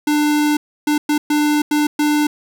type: tone bursts at uneven times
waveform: square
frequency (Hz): 297.9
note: D4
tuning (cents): +25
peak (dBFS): -14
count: 6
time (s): 0.07-0.57 / 0.87-0.98 / 1.09-1.18 / 1.3-1.62 / 1.71-1.87 / 1.99-2.27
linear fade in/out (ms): 5
effects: none